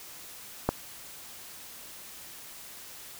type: click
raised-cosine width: 1 ms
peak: -9 dBFS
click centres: 0.69 s
effects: white hiss -46 dBFS RMS until 3.19 s